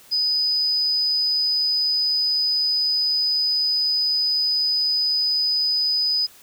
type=tone; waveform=sine; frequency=4988 Hz; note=D#8; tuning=3 cents sharp; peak=-18 dBFS; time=0.11-6.27 s; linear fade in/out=20 ms; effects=white hiss -49 dBFS RMS until 6.42 s